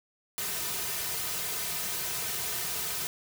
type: noise with comb filter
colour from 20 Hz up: white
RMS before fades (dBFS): -33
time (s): 0.38-3.07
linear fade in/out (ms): 0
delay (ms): 3.6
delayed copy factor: -0.8
effects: none